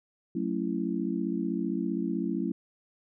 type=chord; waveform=sine; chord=F# minor seventh; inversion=none; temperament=just; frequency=185 / 222 / 277.5 / 333 Hz; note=F#3 / A3 / C#4 / E4; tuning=0 / +16 / +2 / +18 cents; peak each=-33 dBFS; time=0.35-2.52 s; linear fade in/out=5 ms; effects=none